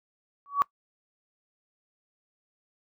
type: tone with exponential growth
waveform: sine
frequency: 1132 Hz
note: C#6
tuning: 36 cents sharp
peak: -15 dBFS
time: 0.46-0.62 s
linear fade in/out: 0 ms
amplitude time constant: 34 ms
effects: noise-tail reverb RT60 0.1 s tail -22 dB re dry